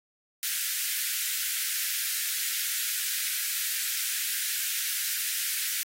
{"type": "high-pass noise", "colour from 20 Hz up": "white", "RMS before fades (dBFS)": -30, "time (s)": [0.43, 5.83], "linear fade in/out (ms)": 0, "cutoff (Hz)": 1500, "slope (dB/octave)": 48, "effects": ["AAC 48 kbps"]}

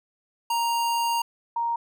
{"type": "tone pair in turn", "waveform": ["square", "sine"], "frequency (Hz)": [934, 934], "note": ["A#5", "A#5"], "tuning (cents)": [3, 3], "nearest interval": "unison", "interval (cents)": 0, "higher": "neither", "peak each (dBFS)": -23, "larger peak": "neither", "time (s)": [[0.5, 1.22], [1.56, 1.76]], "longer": "first", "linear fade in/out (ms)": 5, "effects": []}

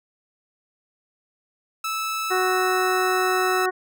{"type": "tone", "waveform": "sawtooth", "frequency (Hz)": 1310, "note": "E6", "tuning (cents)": -11, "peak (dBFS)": -21, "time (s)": [1.84, 3.66], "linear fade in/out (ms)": 5}
{"type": "harmonic tone", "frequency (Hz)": 370, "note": "F#4", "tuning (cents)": 0, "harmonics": [1, 2, 3, 4, 5], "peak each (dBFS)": [-23, -26, -28, -29, -30], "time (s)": [2.3, 3.71], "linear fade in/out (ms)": 20}
{"effects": []}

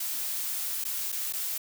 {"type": "noise with dropouts", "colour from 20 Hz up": "blue", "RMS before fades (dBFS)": -32, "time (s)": [0, 1.58], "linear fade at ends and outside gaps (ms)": 5, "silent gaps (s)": [[0.842, 0.85], [1.12, 1.124], [1.326, 1.334]], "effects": []}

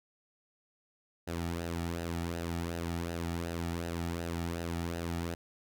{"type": "tone with flanger", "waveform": "sawtooth", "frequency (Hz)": 84.7, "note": "E2", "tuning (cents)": 48, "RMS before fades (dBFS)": -36, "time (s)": [1.27, 5.35], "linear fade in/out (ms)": 10, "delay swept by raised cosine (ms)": [0.88, 1.98], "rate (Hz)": 2.7, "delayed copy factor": -0.6, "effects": []}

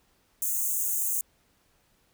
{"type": "high-pass noise", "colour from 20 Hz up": "white", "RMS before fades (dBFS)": -28, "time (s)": [0.42, 1.21], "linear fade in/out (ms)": 2, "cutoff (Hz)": 6300, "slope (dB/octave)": 96, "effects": ["pink hiss -67 dBFS RMS until 2.13 s"]}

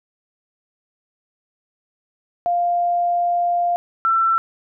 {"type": "tone pair in turn", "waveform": "sine", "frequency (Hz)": [699, 1341.1], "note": ["F5", "E6"], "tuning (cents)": [1, 29], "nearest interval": "major seventh", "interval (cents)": 1128, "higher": "second", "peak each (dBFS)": [-16, -14], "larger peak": "second", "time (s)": [[2.46, 3.76], [4.05, 4.38]], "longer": "first", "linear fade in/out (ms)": 0, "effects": []}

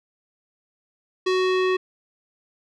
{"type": "tone with low-pass filter sweep", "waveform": "square", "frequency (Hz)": 371.5, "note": "F#4", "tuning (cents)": 7, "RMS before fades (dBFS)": -21, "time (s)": [1.26, 1.77], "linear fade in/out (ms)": 10, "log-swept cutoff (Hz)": [4500, 2700], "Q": 1.4, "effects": []}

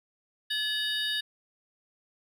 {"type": "tone cluster", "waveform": "triangle", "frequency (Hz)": [1714, 2956, 3708, 4657], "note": ["A6", "F#7", "A#7", "D8"], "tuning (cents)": [-46, -2, -10, -15], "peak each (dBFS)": [-32, -33, -29, -38], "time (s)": [0.5, 1.21], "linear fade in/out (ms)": 10, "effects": []}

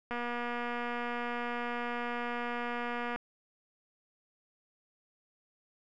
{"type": "click train", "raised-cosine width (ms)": 0.5, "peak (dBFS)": -22, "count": 733, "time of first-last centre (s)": [0.11, 3.16], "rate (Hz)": 240, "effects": []}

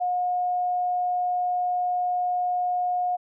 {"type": "tone", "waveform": "sine", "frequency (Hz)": 720, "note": "F#5", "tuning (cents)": -47, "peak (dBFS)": -22, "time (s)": [0, 3.17], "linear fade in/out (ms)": 20, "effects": []}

